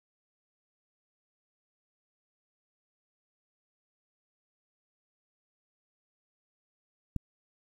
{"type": "click", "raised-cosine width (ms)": 5, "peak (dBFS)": -19, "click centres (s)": 7.163, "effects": ["9-bit"]}